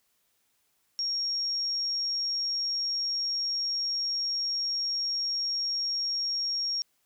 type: tone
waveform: sine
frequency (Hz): 5570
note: F8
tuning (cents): -5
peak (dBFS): -27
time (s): 0.99-6.82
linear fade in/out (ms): 0
effects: white hiss -72 dBFS RMS until 7.05 s